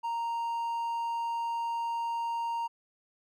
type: tone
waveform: triangle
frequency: 930 Hz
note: A#5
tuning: 4 cents flat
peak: -28 dBFS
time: 0.03-2.68 s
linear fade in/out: 20 ms
effects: none